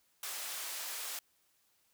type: band-pass noise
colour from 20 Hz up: white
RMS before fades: -41 dBFS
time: 0.23-1.19 s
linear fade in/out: 2 ms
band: 630 to 16000 Hz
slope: 12 dB/octave
effects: white hiss -73 dBFS RMS until 1.93 s